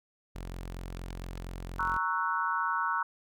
sawtooth tone, 44.29 Hz, F1, 25 cents sharp, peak -34 dBFS, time 0.35-1.98 s, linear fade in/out 10 ms
click train, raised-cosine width 0.2 ms, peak -28 dBFS, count 4, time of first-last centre 0.97-1.375 s, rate 7.41 Hz
sine chord, F# dominant seventh, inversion first, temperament equal, 932.3 / 1108.7 / 1318.5 / 1480 Hz, A#5 / C#6 / E6 / F#6, 0 / 0 / 0 / 0 cents, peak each -33 dBFS, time 1.79-3.03 s, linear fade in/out 5 ms
effects none

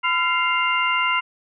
sine tone cluster, 1012 / 1376 / 2107 / 2787 Hz, B5 / F6 / C7 / F7, +42 / -26 / +12 / -4 cents, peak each -23 / -24 / -23 / -24 dBFS, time 0.03-1.21 s, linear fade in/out 20 ms, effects none

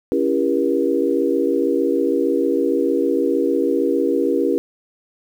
sine chord, C# diminished seventh, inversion none, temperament just, 277.2 / 332.6 / 399.1 / 479 Hz, C#4 / E4 / G4 / Bb4, 0 / +16 / +31 / +47 cents, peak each -21 dBFS, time 0.12-4.58 s, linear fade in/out 0 ms, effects 8-bit

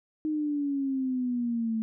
sine exponential sweep, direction down, 311.1 to 220 Hz, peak -26 dBFS, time 0.25-1.82 s, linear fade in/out 0 ms, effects none

